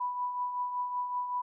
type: tone with tremolo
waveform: sine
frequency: 987.8 Hz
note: B5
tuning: in tune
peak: -28 dBFS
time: 0-1.42 s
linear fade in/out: 10 ms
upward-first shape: triangle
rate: 5.3 Hz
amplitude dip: 55%
effects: none